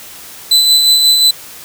40% pulse tone with tremolo, 4012 Hz, B7, 26 cents sharp, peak -4 dBFS, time 0.51-1.31 s, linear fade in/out 5 ms, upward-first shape sine, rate 5.6 Hz, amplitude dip 35%, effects white hiss -33 dBFS RMS until 1.64 s

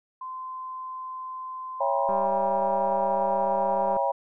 sine tone, 1033 Hz, C6, 22 cents flat, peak -33 dBFS, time 0.21-2.25 s, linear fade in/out 5 ms
sine chord, C# diminished seventh, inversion none, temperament just, 554.4 / 665.2 / 798.3 / 957.9 Hz, C#5 / E5 / G5 / Bb5, 0 / +16 / +31 / +47 cents, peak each -27 / -30 / -28 / -27 dBFS, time 1.8-4.12 s, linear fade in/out 10 ms
click train, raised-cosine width 1 ms, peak -23 dBFS, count 371, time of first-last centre 2.09-3.968 s, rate 197 Hz
effects none

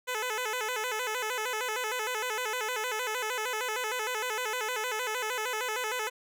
10% pulse tone with vibrato, 466.2 Hz, A#4, in tune, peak -22 dBFS, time 0.07-6.1 s, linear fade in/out 20 ms, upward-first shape square, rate 6.5 Hz, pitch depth 130 cents each way, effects none

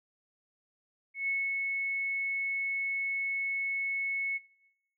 sine tone with ADSR envelope, 2200 Hz, C#7, 14 cents flat, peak -27 dBFS, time 1.14-4.39 s, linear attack 140 ms, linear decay 230 ms, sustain -2 dB, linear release 28 ms, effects noise-tail reverb RT60 0.9 s tail -22 dB re dry

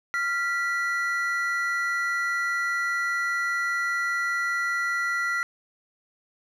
triangle tone pair together, 1385 / 1960 Hz, F6 / B6, -15 / -14 cents, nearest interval tritone, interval 601 cents, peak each -25 dBFS, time 0.14-5.43 s, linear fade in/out 0 ms, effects none

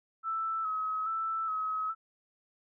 sine tone with vibrato, 1300 Hz, E6, 24 cents flat, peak -30 dBFS, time 0.23-1.95 s, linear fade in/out 50 ms, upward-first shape square, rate 1.2 Hz, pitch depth 30 cents each way, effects none

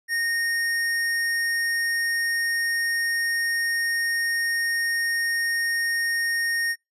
square tone, 1850 Hz, A#6, 14 cents flat, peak -23 dBFS, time 0.08-6.76 s, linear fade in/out 50 ms, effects noise-tail reverb RT60 0.2 s tail -26 dB re dry + resampled to 32000 Hz

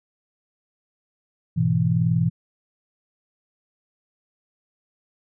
sine chord, E major, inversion first, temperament equal, 103.83 / 123.47 / 164.81 Hz, G#2 / B2 / E3, 0 / 0 / 0 cents, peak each -25 / -22 / -20 dBFS, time 1.56-2.3 s, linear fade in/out 20 ms, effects none

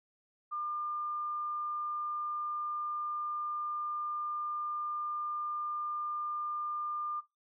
sine tone, 1200 Hz, D6, 37 cents sharp, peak -34 dBFS, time 0.51-7.21 s, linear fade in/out 20 ms, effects noise-tail reverb RT60 0.2 s tail -17 dB re dry

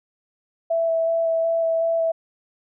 sine tone with vibrato, 659.3 Hz, E5, in tune, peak -18 dBFS, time 0.7-2.12 s, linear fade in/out 10 ms, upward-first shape square, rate 2.7 Hz, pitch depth 9 cents each way, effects none

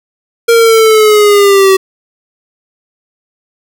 square linear sweep, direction down, 466.8 to 380 Hz, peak -4 dBFS, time 0.48-1.77 s, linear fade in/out 10 ms, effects none

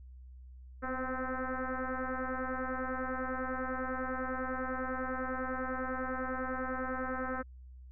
sine tone with frequency modulation, 521 Hz, C5, 7 cents flat, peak -33 dBFS, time 0.82-7.43 s, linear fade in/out 20 ms, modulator 258 Hz, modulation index 4.4, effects added 63 Hz sine -48 dBFS peak until 7.91 s

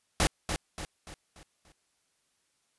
pink noise with echo, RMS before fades -24 dBFS, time 0.2-0.27 s, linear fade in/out 0 ms, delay 290 ms, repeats 5, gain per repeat -7 dB, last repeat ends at 1.72 s, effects white hiss -74 dBFS RMS until 2.78 s + resampled to 24000 Hz

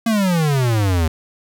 square exponential sweep, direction down, 233.1 to 77.78 Hz, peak -15 dBFS, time 0.06-1.08 s, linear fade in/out 5 ms, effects none

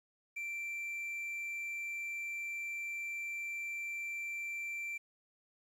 triangle tone with quantisation, 2349 Hz, D7, in tune, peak -36 dBFS, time 0.36-4.98 s, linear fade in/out 10 ms, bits 11, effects none

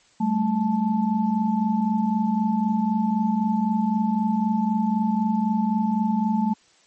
sine tone cluster, 194.8 / 218.7 / 874 Hz, G3 / A3 / A5, -11 / -10 / -12 cents, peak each -25 / -21 / -27 dBFS, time 0.2-6.54 s, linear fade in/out 10 ms, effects white hiss -58 dBFS RMS until 6.86 s + MP3 32 kbps

